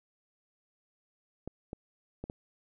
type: clicks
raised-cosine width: 2 ms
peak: -25 dBFS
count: 4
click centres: 1.476 / 1.731 / 2.24 / 2.299 s
effects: none